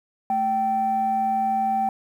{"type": "tone pair together", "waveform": "sine", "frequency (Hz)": [220, 775.9], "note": ["A3", "G5"], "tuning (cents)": [0, -18], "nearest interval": "octave + minor seventh", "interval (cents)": 2182, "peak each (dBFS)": [-29, -19], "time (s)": [0.3, 1.89], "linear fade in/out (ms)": 2, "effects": ["tanh soft clip ceiling -15 dBFS", "9-bit"]}